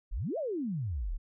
sine exponential two-way sweep, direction up then down, 31.58 to 683 to 31.58 Hz, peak -31 dBFS, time 0.11-1.18 s, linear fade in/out 20 ms, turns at 0.38 s, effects none

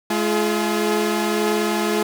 sawtooth tone cluster, 212.7 / 344.6 / 423.6 Hz, G#3 / F4 / G#4, +42 / -23 / +34 cents, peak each -19 dBFS, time 0.1-2.03 s, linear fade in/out 5 ms, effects none

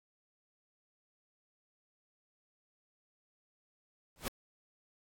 pink noise with exponential growth, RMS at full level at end -32 dBFS, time 4.16-4.28 s, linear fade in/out 0 ms, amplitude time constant 26 ms, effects AAC 64 kbps

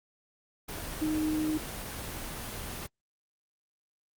sine tone in noise, 309.5 Hz, D#4, 9 cents flat, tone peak -27 dBFS, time 1.01-1.58 s, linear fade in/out 10 ms, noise pink, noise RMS -38 dBFS, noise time 0.68-2.87 s, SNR +8 dB, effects Opus 24 kbps

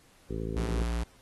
harmonic tone, 55 Hz, A1, in tune, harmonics 1 / 2 / 3 / 4 / 5 / 6 / 7 / 8 / 9, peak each -36 / -39 / -39 / -42 / -42 / -45 / -39 / -43 / -46 dBFS, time 0.29-0.84 s, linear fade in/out 20 ms
square tone, 58.2 Hz, A#1, 2 cents flat, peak -29 dBFS, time 0.56-1.04 s, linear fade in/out 10 ms
effects pink hiss -61 dBFS RMS until 1.21 s + AAC 32 kbps

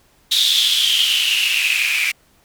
blue noise with band-pass filter sweep, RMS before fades -17 dBFS, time 0.31-2.12 s, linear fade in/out 10 ms, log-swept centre 3700 to 2300 Hz, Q 9.2, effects pink hiss -56 dBFS RMS until 2.44 s

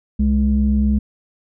sine tone pair together, 66.2 / 210.2 Hz, C2 / G#3, +21 / +21 cents, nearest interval octave + minor sixth, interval 2000 cents, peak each -15 / -15 dBFS, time 0.19-0.99 s, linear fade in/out 10 ms, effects tanh soft clip ceiling -7 dBFS

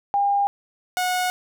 sine / sawtooth tone pair in turn, 805 / 729.7 Hz, G5 / F#5, +46 / -24 cents, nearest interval major second, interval 170 cents, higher first, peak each -17 dBFS, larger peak neither, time 0.14-0.47 / 0.97-1.3 s, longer neither, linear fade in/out 0 ms, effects none

